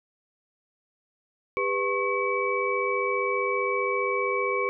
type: tone cluster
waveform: sine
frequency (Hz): 400.2 / 495.4 / 1090 / 2287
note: G4 / B4 / C#6 / D7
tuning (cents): +36 / +5 / -29 / -47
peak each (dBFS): -29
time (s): 1.57-4.69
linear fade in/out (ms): 0
effects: none